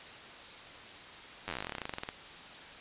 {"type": "slowing click train", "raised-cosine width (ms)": 0.3, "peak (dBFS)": -20, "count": 24, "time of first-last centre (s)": [1.48, 2.089], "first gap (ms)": 10, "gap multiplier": 1.08, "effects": ["white hiss -48 dBFS RMS until 2.8 s", "resampled to 8000 Hz"]}